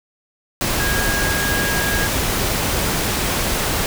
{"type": "tone in noise", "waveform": "sine", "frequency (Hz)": 1637, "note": "G#6", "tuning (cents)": -25, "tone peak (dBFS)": -22, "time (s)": [0.8, 2.07], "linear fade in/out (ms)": 0, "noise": "pink", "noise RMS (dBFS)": -20, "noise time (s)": [0.61, 3.86], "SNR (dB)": -5, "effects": []}